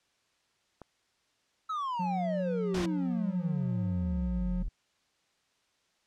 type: click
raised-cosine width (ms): 1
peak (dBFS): -31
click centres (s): 0.817
type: exponential sweep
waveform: triangle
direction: down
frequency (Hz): 1318.5 to 38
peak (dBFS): -29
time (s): 1.69-4.69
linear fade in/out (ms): 10
type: tone with pitch glide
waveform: triangle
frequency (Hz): 181.4 to 180.15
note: F#3 to F#3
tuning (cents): -34 to -46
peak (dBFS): -29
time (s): 1.99-4.63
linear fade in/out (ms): 10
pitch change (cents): -12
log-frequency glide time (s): 2.24-3.04
type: noise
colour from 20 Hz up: pink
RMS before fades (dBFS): -36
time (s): 2.74-2.86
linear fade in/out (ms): 5
effects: white hiss -72 dBFS RMS until 6.06 s + low-pass 6000 Hz 12 dB/octave